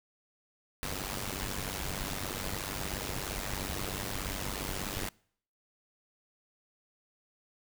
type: noise with amplitude modulation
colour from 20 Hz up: pink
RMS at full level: -33 dBFS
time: 0.83-5.09 s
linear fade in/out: 0 ms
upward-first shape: sine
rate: 96.9 Hz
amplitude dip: 80%
effects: noise-tail reverb RT60 0.6 s tail -25 dB re dry